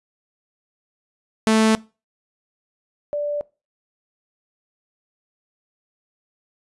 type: tone pair in turn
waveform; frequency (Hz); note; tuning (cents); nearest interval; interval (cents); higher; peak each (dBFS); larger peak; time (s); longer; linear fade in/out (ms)
sawtooth / sine; 220 / 585.8; A3 / D5; 0 / -5; octave + perfect fourth; 1695; second; -10 / -21; first; 1.47-1.75 / 3.13-3.41; neither; 0
effects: noise-tail reverb RT60 0.3 s tail -22 dB re dry + resampled to 24000 Hz